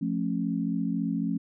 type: chord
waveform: sine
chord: F augmented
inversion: none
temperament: just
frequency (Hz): 174.61 / 218.3 / 272.8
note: F3 / A3 / C#4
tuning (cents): 0 / -13 / -28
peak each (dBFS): -30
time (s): 0.01-1.38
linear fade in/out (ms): 10
effects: none